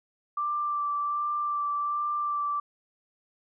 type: tone with vibrato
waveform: sine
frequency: 1174.7 Hz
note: D6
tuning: in tune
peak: -26 dBFS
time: 0.37-2.6 s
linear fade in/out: 5 ms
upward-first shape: sine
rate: 1.3 Hz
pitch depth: 14 cents each way
effects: none